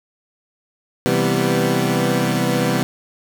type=chord; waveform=20% pulse; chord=C major seventh; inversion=none; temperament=equal with one note detuned; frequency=130.81 / 164.81 / 196 / 246.2 Hz; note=C3 / E3 / G3 / B3; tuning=0 / 0 / 0 / -5 cents; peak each=-17 dBFS; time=1.06-2.83 s; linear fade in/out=0 ms; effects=none